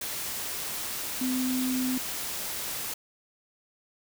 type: tone in noise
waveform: sine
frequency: 256 Hz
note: C4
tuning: 38 cents flat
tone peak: -26 dBFS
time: 1.21-1.98 s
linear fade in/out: 5 ms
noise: white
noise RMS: -34 dBFS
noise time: 0.01-2.94 s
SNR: +5 dB
effects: none